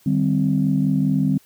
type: chord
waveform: sine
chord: C minor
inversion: first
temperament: equal with one note detuned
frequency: 151.57 / 196 / 261.6 Hz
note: Eb3 / G3 / C4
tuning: -45 / 0 / 0 cents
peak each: -20 dBFS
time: 0.06-1.38 s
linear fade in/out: 5 ms
effects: tanh soft clip ceiling -7 dBFS + white hiss -55 dBFS RMS until 1.45 s